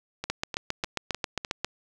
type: two click trains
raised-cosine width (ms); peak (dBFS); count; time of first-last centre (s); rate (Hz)
0.2; -10 / -15; 11 / 5; 0.3-1.646 / 0.24-1.448; 7.43 / 3.31
effects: none